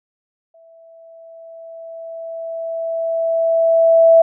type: tone with exponential growth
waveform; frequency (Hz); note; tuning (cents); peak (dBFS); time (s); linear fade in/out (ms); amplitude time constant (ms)
sine; 659.3; E5; 0; -5; 0.54-4.22; 5; 800
effects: none